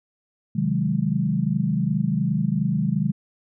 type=chord; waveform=sine; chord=Ab dominant seventh; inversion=first; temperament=equal; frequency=130.81 / 155.56 / 185 / 207.7 Hz; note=C3 / Eb3 / Gb3 / Ab3; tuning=0 / 0 / 0 / 0 cents; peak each=-27 / -24 / -25 / -25 dBFS; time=0.55-3.12 s; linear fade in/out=10 ms; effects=none